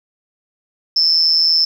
sine tone with amplitude modulation, 5274 Hz, E8, in tune, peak -7 dBFS, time 0.96-1.65 s, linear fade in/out 5 ms, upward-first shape sine, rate 163 Hz, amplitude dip 85%, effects 7-bit

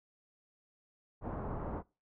pink low-pass noise, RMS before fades -39 dBFS, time 1.21-1.83 s, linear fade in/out 50 ms, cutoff 1100 Hz, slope 24 dB/octave, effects noise-tail reverb RT60 0.3 s tail -23 dB re dry

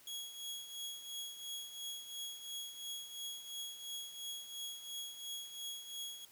sawtooth tone with tremolo, 3322 Hz, G#7, in tune, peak -37 dBFS, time 0.07-6.25 s, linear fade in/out 2 ms, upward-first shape triangle, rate 2.9 Hz, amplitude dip 70%, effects white hiss -62 dBFS RMS until 6.31 s

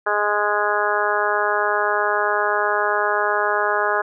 harmonic tone, 207.7 Hz, G#3, in tune, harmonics 2 / 3 / 4 / 5 / 6 / 7 / 8, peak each -25 / -25 / -25 / -25 / -25 / -25 / -25 dBFS, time 0.06-4.02 s, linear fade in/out 10 ms, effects none

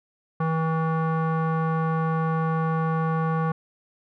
square tone with low-pass filter, 161.2 Hz, E3, 38 cents flat, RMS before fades -24 dBFS, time 0.4-3.52 s, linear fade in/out 5 ms, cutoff 1200 Hz, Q 3.1, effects none

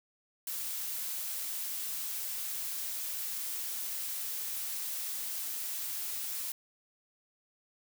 blue noise, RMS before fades -37 dBFS, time 0.47-6.52 s, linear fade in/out 2 ms, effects none

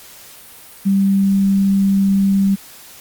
sine tone, 196 Hz, G3, in tune, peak -11 dBFS, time 0.85-2.56 s, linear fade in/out 20 ms, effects white hiss -40 dBFS RMS until 3 s + Opus 48 kbps

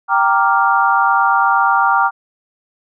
sine chord, G minor seventh, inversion none, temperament equal, 784 / 932.3 / 1174.7 / 1396.9 Hz, G5 / Bb5 / D6 / F6, 0 / 0 / 0 / 0 cents, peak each -16 dBFS, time 0.08-2.11 s, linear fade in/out 50 ms, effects none

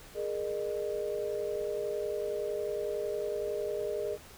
sine chord, Ab suspended second, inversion none, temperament equal with one note detuned, 415.3 / 466.2 / 607.3 Hz, Ab4 / Bb4 / Eb5, 0 / 0 / -42 cents, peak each -34 / -37 / -36 dBFS, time 0.14-4.18 s, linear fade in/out 50 ms, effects pink hiss -52 dBFS RMS until 4.37 s

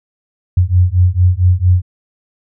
sine beating tone pair, 88.3 / 92.7 Hz, F2 / F#2, +20 / +4 cents, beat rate 4.4 Hz, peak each -11 dBFS, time 0.57-1.82 s, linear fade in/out 5 ms, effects none

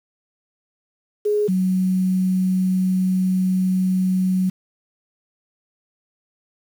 sine tone pair in turn, 417.6 / 186.02 Hz, G#4 / F#3, +10 / +10 cents, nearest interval octave + major second, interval 1400 cents, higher first, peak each -16 dBFS, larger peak neither, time 1.25-1.48 / 1.48-4.5 s, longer second, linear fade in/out 10 ms, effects 7-bit

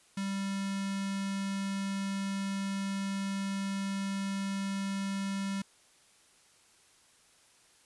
square tone with notch filter, 196 Hz, G3, in tune, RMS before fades -34 dBFS, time 0.17-5.62 s, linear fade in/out 5 ms, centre 490 Hz, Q 0.62, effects white hiss -63 dBFS RMS until 7.85 s + resampled to 24000 Hz

